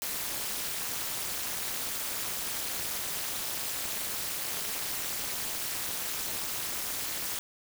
white noise with amplitude modulation, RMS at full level -30 dBFS, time 0.02-7.39 s, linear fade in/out 0 ms, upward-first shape sine, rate 235 Hz, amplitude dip 100%, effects none

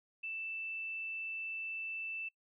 sine tone, 2652 Hz, E7, 10 cents sharp, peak -38 dBFS, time 0.23-2.29 s, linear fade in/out 10 ms, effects noise-tail reverb RT60 0.1 s tail -23 dB re dry

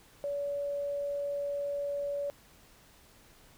sine tone, 570 Hz, C#5, 48 cents sharp, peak -31 dBFS, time 0.24-2.3 s, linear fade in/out 0 ms, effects pink hiss -59 dBFS RMS until 3.57 s

